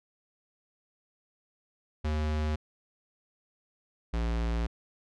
square tone pair in turn, 76.6 / 57.22 Hz, D#2 / A#1, -27 / -31 cents, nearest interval perfect fourth, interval 504 cents, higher first, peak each -28 dBFS, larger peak neither, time 2.04-2.56 / 4.13-4.67 s, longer second, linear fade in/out 10 ms, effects low-pass 5000 Hz 12 dB/octave

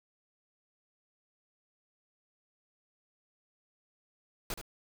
pink noise with echo, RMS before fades -36 dBFS, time 4.5-4.54 s, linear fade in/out 2 ms, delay 74 ms, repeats 1, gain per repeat -8 dB, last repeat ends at 4.614 s, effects none

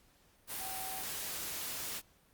sine tone in noise, 761 Hz, F#5, 48 cents sharp, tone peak -44 dBFS, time 0.58-1.05 s, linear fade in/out 50 ms, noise white, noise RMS -40 dBFS, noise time 0.47-2.02 s, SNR -7 dB, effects pink hiss -67 dBFS RMS until 2.33 s + Opus 48 kbps

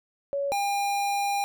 sine / square tone pair in turn, 561 / 804.2 Hz, C#5 / G5, +21 / +44 cents, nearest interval tritone, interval 623 cents, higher second, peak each -25 dBFS, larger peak neither, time 0.33-0.52 / 0.52-1.44 s, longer second, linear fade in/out 0 ms, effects none

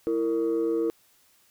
sine tone pair together, 332 / 460.1 Hz, E4 / A#4, +12 / -23 cents, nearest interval tritone, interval 565 cents, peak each -24 / -24 dBFS, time 0.07-0.9 s, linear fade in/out 0 ms, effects tanh soft clip ceiling -19 dBFS + white hiss -62 dBFS RMS until 1.5 s

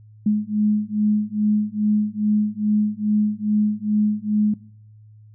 sine beating tone pair, 209.6 / 212 Hz, G#3 / G#3, +16 / +36 cents, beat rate 2.4 Hz, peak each -20 dBFS, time 0.26-4.54 s, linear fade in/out 5 ms, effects noise-tail reverb RT60 0.7 s tail -22 dB re dry + added 107 Hz sine -44 dBFS peak until 5.34 s

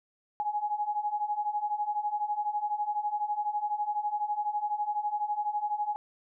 sine beating tone pair, 828 / 840 Hz, G#5 / G#5, -5 / +19 cents, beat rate 12 Hz, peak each -33 / -30 dBFS, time 0.4-5.96 s, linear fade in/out 0 ms, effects none

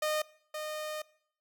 sawtooth tone pair in turn, 613 / 613 Hz, D#5 / D#5, -26 / -26 cents, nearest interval unison, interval 0 cents, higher neither, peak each -25 / -32 dBFS, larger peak first, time 0.02-0.22 / 0.54-1.02 s, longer second, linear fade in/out 5 ms, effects noise-tail reverb RT60 0.6 s tail -20 dB re dry

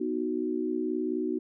sine chord, B major, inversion none, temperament equal, 246.9 / 311.1 / 370 Hz, B3 / D#4 / F#4, 0 / 0 / 0 cents, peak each -33 / -31 / -31 dBFS, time 0-1.39 s, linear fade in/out 10 ms, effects none

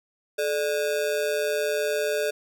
square ring-modulated tone, 513 Hz, C5, 34 cents flat, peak -21 dBFS, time 0.38-2.31 s, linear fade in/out 10 ms, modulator 81.5 Hz, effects none

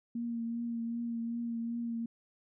sine tone with vibrato, 233.1 Hz, A#3, in tune, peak -33 dBFS, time 0.15-2.06 s, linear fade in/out 5 ms, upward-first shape triangle, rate 2.6 Hz, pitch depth 26 cents each way, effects none

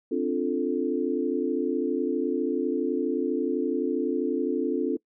sine chord, D minor seventh, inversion third, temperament equal, 261.6 / 293.7 / 349.2 / 440 Hz, C4 / D4 / F4 / A4, 0 / 0 / 0 / 0 cents, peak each -29 dBFS, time 0.11-4.97 s, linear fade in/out 10 ms, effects noise-tail reverb RT60 0.1 s tail -23 dB re dry

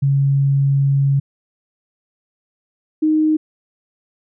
sine tone pair in turn, 138.59 / 310.4 Hz, C#3 / D#4, 0 / -4 cents, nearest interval octave + major second, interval 1396 cents, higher second, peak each -12 dBFS, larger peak neither, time 0.02-1.2 / 3.02-3.37 s, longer first, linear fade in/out 10 ms, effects none

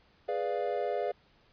triangle chord, G# diminished seventh, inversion none, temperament equal, 415.3 / 493.9 / 587.3 / 698.5 Hz, G#4 / B4 / D5 / F5, 0 / 0 / 0 / 0 cents, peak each -33 dBFS, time 0.28-1.12 s, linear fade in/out 10 ms, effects pink hiss -65 dBFS RMS until 1.52 s + resampled to 11025 Hz

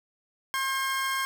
30% pulse tone pair together, 1071.3 / 1600 Hz, C6 / G6, +41 / +35 cents, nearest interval perfect fifth, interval 694 cents, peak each -26 / -28 dBFS, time 0.54-1.25 s, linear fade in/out 0 ms, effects none

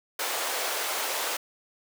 pink high-pass noise, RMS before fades -30 dBFS, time 0.19-1.37 s, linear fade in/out 5 ms, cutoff 470 Hz, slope 24 dB/octave, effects none

